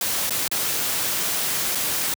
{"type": "noise with dropouts", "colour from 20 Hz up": "white", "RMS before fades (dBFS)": -24, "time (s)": [0.01, 2.14], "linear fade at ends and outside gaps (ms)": 2, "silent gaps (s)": [[0.296, 0.306], [0.479, 0.514], [1.75, 1.754]], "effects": ["high-pass 80 Hz 12 dB/octave"]}